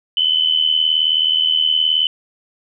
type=tone pair together; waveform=sine; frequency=2991 / 3070 Hz; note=F#7 / G7; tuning=+18 / -37 cents; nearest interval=unison; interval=45 cents; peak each=-15 / -17 dBFS; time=0.17-2.07 s; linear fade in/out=2 ms; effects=none